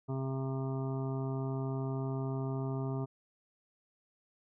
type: harmonic tone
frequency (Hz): 133.4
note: C3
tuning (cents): +34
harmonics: 1 / 2 / 3 / 5 / 6 / 7 / 8 / 9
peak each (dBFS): -34 / -40 / -41 / -46 / -54 / -50 / -55 / -51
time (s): 0.08-3.06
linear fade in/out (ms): 20
effects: none